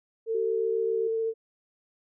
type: tone with vibrato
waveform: sine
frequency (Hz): 449.8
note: A4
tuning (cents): +38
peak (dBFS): -25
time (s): 0.26-1.34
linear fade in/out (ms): 50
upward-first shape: sine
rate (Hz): 15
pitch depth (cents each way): 11
type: tone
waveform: sine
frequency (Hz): 382.3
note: G4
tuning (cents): -43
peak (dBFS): -30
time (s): 0.34-1.08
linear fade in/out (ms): 10
effects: none